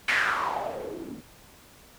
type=noise with low-pass filter sweep; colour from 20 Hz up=blue; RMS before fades=-29 dBFS; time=0.08-1.21 s; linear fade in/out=5 ms; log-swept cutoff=2200 to 220 Hz; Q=4.7; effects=pink hiss -53 dBFS RMS until 1.98 s